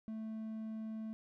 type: tone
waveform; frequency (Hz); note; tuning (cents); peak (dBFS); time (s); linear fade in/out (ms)
triangle; 219.9; A3; -1; -38; 0.08-1.13; 0
effects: none